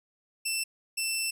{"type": "tone pair in turn", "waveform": "15% pulse", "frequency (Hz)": [2673, 2673], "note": ["E7", "E7"], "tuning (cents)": [23, 23], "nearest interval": "unison", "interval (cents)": 0, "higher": "neither", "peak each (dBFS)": -21, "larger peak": "neither", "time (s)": [[0.45, 0.64], [0.97, 1.31]], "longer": "second", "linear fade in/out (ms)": 10, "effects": []}